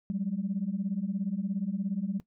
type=beating tone pair; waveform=sine; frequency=186.3 / 203.3 Hz; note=F#3 / G#3; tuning=+12 / -37 cents; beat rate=17 Hz; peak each=-31 dBFS; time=0.1-2.2 s; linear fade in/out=0 ms; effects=noise-tail reverb RT60 0.1 s tail -18 dB re dry + tanh soft clip ceiling -21 dBFS